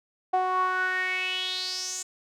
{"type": "tone with band-pass filter sweep", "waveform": "sawtooth", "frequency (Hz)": 370, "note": "F#4", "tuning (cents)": 0, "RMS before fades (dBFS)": -28, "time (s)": [0.33, 2.03], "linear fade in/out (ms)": 10, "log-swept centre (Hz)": [770, 7300], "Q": 5.8, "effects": []}